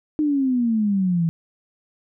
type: exponential sweep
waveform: sine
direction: down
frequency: 308.7 to 161.5 Hz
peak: -17 dBFS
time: 0.19-1.29 s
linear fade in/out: 0 ms
effects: none